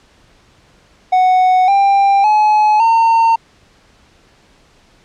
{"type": "tone with pitch steps", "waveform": "triangle", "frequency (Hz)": [740, 793.1, 850, 911], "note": ["F#5", "G5", "G#5", "A#5"], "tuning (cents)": [0, 20, 40, -40], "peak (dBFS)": -6, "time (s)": [1.12, 3.36], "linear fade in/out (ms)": 10, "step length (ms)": 560, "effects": ["pink hiss -50 dBFS RMS until 5.04 s", "low-pass 6000 Hz 12 dB/octave"]}